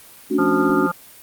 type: chord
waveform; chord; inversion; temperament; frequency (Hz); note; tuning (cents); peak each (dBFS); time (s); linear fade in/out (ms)
sine; D major seventh; second; equal; 220 / 277.2 / 293.7 / 370; A3 / C#4 / D4 / F#4; 0 / 0 / 0 / 0; -25 / -21 / -21 / -20; 0.3-0.88; 20
type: harmonic tone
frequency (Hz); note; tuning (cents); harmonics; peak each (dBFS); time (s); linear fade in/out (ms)
174.61; F3; 0; 1 / 3 / 5 / 7 / 8; -28 / -29 / -27 / -23 / -25; 0.38-0.92; 10
type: clicks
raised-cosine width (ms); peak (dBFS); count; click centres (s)
2; -24; 2; 0.697 / 0.704
effects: white hiss -44 dBFS RMS until 1.22 s + Opus 32 kbps